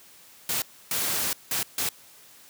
white noise bursts at uneven times, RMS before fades -27 dBFS, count 4, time 0.49-0.62 / 0.91-1.33 / 1.51-1.63 / 1.78-1.89 s, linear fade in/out 2 ms, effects white hiss -52 dBFS RMS until 2.49 s + high-pass 80 Hz 12 dB/octave

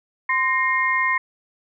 sine tone cluster, 1036 / 1851 / 2131 Hz, C6 / A#6 / C7, -17 / -13 / +31 cents, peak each -22 dBFS, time 0.29-1.18 s, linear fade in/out 5 ms, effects none

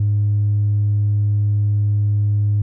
triangle tone with tanh clipping, 103.5 Hz, G#2, 5 cents flat, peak -14 dBFS, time 0-2.62 s, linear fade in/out 5 ms, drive 5 dB, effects none

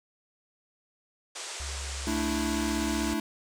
white band-pass noise, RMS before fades -39 dBFS, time 1.35-3.14 s, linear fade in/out 10 ms, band 340 to 8800 Hz, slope 48 dB/octave
sine tone with pitch glide, 69.6 to 65.69 Hz, C#2 to C2, +8 to +7 cents, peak -35 dBFS, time 1.6-3.14 s, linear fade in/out 0 ms, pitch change -101 cents, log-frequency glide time 1.75-2.75 s
square chord, A suspended fourth, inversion none, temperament equal, 220 / 293.7 / 329.6 Hz, A3 / D4 / E4, 0 / 0 / 0 cents, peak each -33 dBFS, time 2.07-3.2 s, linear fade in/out 2 ms
effects none

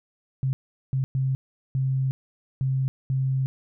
sine tone bursts at uneven times, 132.7 Hz, C3, 25 cents sharp, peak -21 dBFS, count 6, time 0.43-0.53 / 0.93-1.04 / 1.15-1.35 / 1.75-2.11 / 2.61-2.88 / 3.1-3.46 s, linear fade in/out 0 ms, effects none

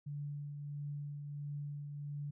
sine tone with tremolo, 145 Hz, D3, 22 cents flat, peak -38 dBFS, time 0.06-2.31 s, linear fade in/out 10 ms, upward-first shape triangle, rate 1.5 Hz, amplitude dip 40%, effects none

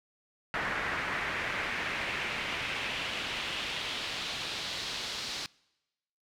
brown noise with band-pass filter sweep, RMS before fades -35 dBFS, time 0.54-5.46 s, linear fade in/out 0 ms, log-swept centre 1700 to 4500 Hz, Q 2, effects noise-tail reverb RT60 1.0 s tail -25 dB re dry

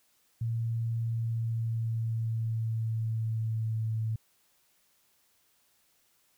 sine tone with pitch glide, 114.9 to 111.05 Hz, A#2 to A2, -25 to +16 cents, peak -28 dBFS, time 0.41-4.16 s, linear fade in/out 5 ms, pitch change -59 cents, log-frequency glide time 1.01-3.84 s, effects white hiss -69 dBFS RMS until 6.37 s

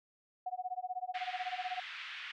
sine tone with tremolo, 735 Hz, F#5, 12 cents flat, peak -33 dBFS, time 0.46-1.8 s, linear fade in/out 5 ms, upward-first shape sine, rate 16 Hz, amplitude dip 100%
pink band-pass noise, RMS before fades -45 dBFS, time 1.14-2.32 s, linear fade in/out 10 ms, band 1600 to 3200 Hz, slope 24 dB/octave
effects none

